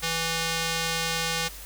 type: tone with band-pass filter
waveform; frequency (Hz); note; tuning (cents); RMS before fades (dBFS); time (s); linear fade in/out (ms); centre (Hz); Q
square; 164.81; E3; 0; -28; 0.02-1.49; 20; 4500; 0.65
effects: added 50 Hz sine -43 dBFS peak until 1.65 s + white hiss -43 dBFS RMS until 1.65 s